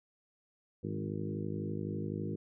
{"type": "harmonic tone with a mistuned harmonic", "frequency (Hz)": 51.91, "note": "G#1", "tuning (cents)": 0, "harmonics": [2, 3, 4, 5, 6, 7, 8, 9], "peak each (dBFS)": [-41, -40, -41, -46, -43, -43, -49, -47], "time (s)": [0.83, 2.36], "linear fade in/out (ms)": 10, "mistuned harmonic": 3, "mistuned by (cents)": 34, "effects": []}